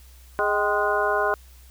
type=harmonic tone with a mistuned harmonic; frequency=207.7 Hz; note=G#3; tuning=in tune; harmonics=2 / 3 / 4 / 5 / 6 / 7; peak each=-26 / -26 / -28 / -26 / -31 / -26 dBFS; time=0.39-1.34 s; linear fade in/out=0 ms; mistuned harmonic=4; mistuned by=-110 cents; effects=added 63 Hz sine -46 dBFS peak until 1.7 s + white hiss -55 dBFS RMS until 1.7 s